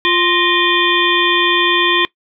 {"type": "harmonic tone with a mistuned harmonic", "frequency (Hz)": 349.2, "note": "F4", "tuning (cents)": 0, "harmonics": [1, 3, 5, 7, 9, 10], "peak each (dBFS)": [-18, -18, -18, -18, -18, -18], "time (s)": [0.05, 2.05], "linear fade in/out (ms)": 0, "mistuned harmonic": 5, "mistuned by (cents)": 110, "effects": ["noise-tail reverb RT60 0.1 s tail -20 dB re dry"]}